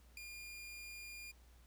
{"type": "tone with ADSR envelope", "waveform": "sawtooth", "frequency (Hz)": 2414, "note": "D7", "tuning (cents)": 47, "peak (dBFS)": -39, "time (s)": [0.17, 1.32], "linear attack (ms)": 3, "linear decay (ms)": 4, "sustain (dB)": -6, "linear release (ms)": 14, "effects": ["added 60 Hz sine -61 dBFS peak until 1.66 s", "pink hiss -70 dBFS RMS until 1.66 s"]}